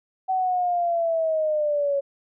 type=linear sweep; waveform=sine; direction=down; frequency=759 to 554.4 Hz; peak=-20 dBFS; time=0.28-2.01 s; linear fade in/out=20 ms; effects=none